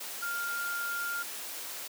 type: tone in noise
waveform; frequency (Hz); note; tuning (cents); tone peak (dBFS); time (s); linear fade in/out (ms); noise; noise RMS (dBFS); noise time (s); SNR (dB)
sine; 1400; F6; +4; -32; 0.22-1.23; 10; white; -40; 0-1.88; +5
effects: high-pass 300 Hz 12 dB/octave